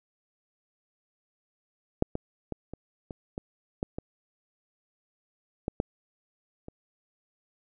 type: clicks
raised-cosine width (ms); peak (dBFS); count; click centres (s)
2; -8 / -17 / -19 / -25 / -24 / -20 / -15 / -20 / -15 / -12 / -27; 11; 2.024 / 2.154 / 2.523 / 2.736 / 3.108 / 3.379 / 3.829 / 3.985 / 5.681 / 5.801 / 6.684
effects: none